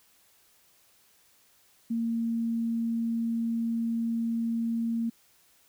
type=tone; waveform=sine; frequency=230 Hz; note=A#3; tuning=23 cents flat; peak=-26 dBFS; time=1.9-5.1 s; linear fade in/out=10 ms; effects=white hiss -63 dBFS RMS until 5.68 s